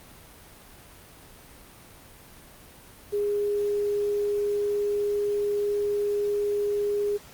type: tone with quantisation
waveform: sine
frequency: 410.9 Hz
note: G#4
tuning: 18 cents flat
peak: -23 dBFS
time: 3.12-7.18 s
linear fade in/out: 20 ms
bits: 8
effects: pink hiss -49 dBFS RMS until 7.33 s + Opus 32 kbps